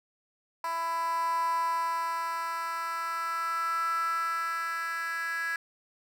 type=tone with high-pass filter sweep; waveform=10% pulse; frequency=332.1 Hz; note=E4; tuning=13 cents sharp; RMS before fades=-31 dBFS; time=0.64-5.56 s; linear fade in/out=2 ms; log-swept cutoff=900 to 1600 Hz; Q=8.2; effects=none